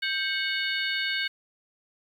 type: harmonic tone with a mistuned harmonic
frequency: 734 Hz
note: F#5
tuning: 14 cents flat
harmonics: 2 / 3 / 4 / 5 / 6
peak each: -30 / -32 / -33 / -34 / -35 dBFS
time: 0.02-1.28 s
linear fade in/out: 10 ms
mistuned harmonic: 2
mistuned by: +120 cents
effects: 9-bit